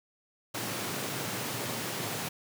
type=high-pass noise; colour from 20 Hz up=pink; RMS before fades=-35 dBFS; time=0.54-2.29 s; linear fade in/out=10 ms; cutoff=100 Hz; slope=96 dB/octave; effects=none